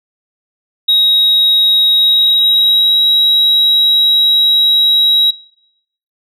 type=tone with pitch glide; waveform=sine; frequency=3799 to 3850 Hz; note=A#7 to B7; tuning=+32 to -45 cents; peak=-5 dBFS; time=0.88-5.31 s; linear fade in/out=10 ms; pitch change=+23 cents; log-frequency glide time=1.91-3.01 s; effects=noise-tail reverb RT60 0.8 s tail -24 dB re dry + tanh soft clip ceiling -5 dBFS